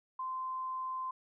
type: tone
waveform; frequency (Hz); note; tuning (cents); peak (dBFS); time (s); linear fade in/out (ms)
sine; 1037; C6; -16; -35; 0.19-1.11; 5
effects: none